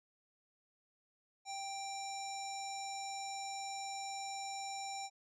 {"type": "tone with low-pass filter", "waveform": "square", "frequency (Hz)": 786, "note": "G5", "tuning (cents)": 4, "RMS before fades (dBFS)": -43, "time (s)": [1.45, 5.1], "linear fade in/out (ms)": 50, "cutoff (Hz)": 6500, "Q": 9.1, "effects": []}